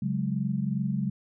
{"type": "chord", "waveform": "sine", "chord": "C# suspended fourth", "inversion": "none", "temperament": "equal", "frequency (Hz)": [138.59, 185, 207.7], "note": ["C#3", "F#3", "G#3"], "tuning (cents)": [0, 0, 0], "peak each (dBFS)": -30, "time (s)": [0.02, 1.1], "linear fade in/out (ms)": 5, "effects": []}